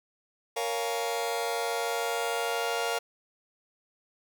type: chord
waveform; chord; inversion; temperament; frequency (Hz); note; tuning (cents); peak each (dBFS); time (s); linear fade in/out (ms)
sawtooth; Bb minor seventh; none; just; 466.2 / 559.4 / 699.2 / 839.1; Bb4 / Db5 / F5 / Ab5; 0 / +16 / +2 / +18; -28 / -32 / -29 / -33; 0.56-2.99; 10
effects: none